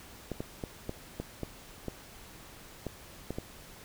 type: clicks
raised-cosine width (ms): 2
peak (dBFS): -21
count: 10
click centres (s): 0.317 / 0.405 / 0.638 / 0.894 / 1.2 / 1.433 / 1.883 / 2.867 / 3.306 / 3.385
effects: pink hiss -51 dBFS RMS until 3.84 s